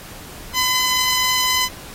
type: tone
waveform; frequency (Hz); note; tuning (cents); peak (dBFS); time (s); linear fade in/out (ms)
10% pulse; 1013; B5; +44; -8; 0.53-1.69; 50
effects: pink hiss -38 dBFS RMS until 1.94 s + AAC 48 kbps